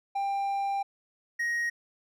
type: tone pair in turn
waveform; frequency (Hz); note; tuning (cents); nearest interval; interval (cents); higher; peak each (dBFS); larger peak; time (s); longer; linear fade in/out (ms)
triangle; 793 / 1880.1; G5 / A#6; +20 / +14; octave + minor third; 1494; second; -25; neither; 0.15-0.83 / 1.39-1.7; first; 10
effects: none

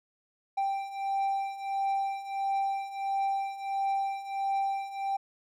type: beating tone pair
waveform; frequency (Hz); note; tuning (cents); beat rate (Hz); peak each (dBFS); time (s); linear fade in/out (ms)
triangle; 784 / 785.5; G5 / G5; 0 / +3; 1.5; -32 / -28; 0.57-5.17; 10
effects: none

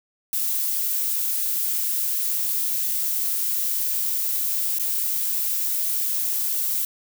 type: noise with dropouts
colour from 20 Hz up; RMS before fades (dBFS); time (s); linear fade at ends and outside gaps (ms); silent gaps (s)
violet; -24; 0.33-6.85; 1; 4.786-4.796
effects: none

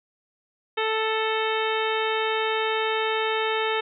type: harmonic tone with a mistuned harmonic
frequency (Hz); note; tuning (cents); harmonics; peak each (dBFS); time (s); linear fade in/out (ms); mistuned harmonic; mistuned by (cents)
440; A4; 0; 1 / 2 / 3 / 4 / 5 / 6 / 7 / 8; -26 / -29 / -31 / -32 / -33 / -34 / -34 / -35; 0.77-3.81; 10; 8; +82
effects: none

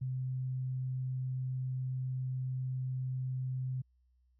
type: tone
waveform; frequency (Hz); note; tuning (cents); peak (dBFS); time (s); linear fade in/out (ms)
sine; 129.1; C3; -23; -33; 0.01-3.82; 10
effects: added 62 Hz sine -67 dBFS peak until 4.39 s

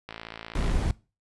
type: click train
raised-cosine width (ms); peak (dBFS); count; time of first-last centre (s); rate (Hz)
0.3; -21; 36; 0.09-0.715; 56
type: noise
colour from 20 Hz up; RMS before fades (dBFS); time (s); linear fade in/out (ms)
brown; -25; 0.55-0.91; 2
effects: noise-tail reverb RT60 0.3 s tail -20 dB re dry + resampled to 24000 Hz

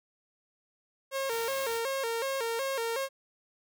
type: tone with vibrato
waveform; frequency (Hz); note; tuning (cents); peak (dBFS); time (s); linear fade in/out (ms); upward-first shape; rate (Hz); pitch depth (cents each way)
sawtooth; 498.6; B4; +16; -26; 1.11-3.09; 50; square; 2.7; 140
type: noise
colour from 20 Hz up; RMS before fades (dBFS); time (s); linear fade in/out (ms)
white; -43; 1.28-1.81; 50
effects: none

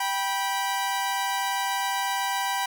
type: tone pair together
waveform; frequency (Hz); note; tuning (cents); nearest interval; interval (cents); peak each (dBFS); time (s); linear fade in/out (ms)
sawtooth; 783 / 976.8; G5 / B5; -2 / -19; major third; 383; -24; 0-2.66; 5
effects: none

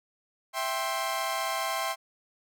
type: chord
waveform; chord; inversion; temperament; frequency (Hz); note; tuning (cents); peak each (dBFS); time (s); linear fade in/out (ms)
sawtooth; C major; first; equal with one note detuned; 659.3 / 784 / 1056.8; E5 / G5 / C6; 0 / 0 / +17; -30 / -30 / -28; 0.53-1.96; 50
effects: none

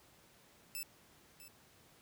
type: tone with echo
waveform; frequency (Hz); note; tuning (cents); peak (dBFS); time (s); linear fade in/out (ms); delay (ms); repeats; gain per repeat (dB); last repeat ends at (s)
5% pulse; 2637; E7; 0; -31; 0.75-0.83; 0; 650; 1; -13; 1.48
effects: pink hiss -64 dBFS RMS until 2.01 s + high-pass 80 Hz 12 dB/octave

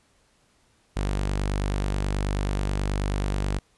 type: tone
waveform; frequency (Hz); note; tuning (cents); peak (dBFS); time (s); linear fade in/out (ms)
sawtooth; 49.31; G1; +11; -20; 0.96-3.59; 10
effects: pink hiss -64 dBFS RMS until 3.77 s + resampled to 24000 Hz

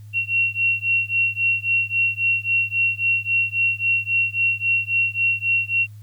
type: beating tone pair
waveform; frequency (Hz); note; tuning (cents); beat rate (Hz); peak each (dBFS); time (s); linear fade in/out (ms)
sine; 2732 / 2735.7; F7 / F7; -39 / -36; 3.7; -21; 0.13-5.87; 50
effects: added 105 Hz sine -37 dBFS peak until 6.02 s + white hiss -60 dBFS RMS until 6.02 s

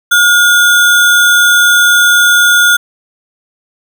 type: tone with sample-and-hold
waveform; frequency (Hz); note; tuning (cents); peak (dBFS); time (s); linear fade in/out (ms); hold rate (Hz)
sine; 1432; F6; +43; -4; 0.11-2.77; 10; 4900
effects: none

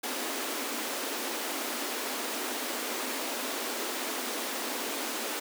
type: high-pass noise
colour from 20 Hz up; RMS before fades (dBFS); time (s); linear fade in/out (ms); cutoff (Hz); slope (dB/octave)
pink; -34; 0.03-5.4; 10; 230; 96
effects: none

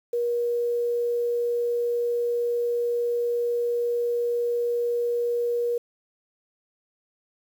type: tone with quantisation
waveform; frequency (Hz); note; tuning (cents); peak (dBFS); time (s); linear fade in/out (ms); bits
sine; 477.1; A#4; +40; -22; 0.13-5.78; 5; 8
effects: none

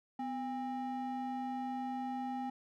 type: ring-modulated tone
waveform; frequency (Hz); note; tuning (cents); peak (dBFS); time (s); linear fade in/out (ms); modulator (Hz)
triangle; 529; C5; +19; -31; 0.19-2.5; 5; 277
effects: none

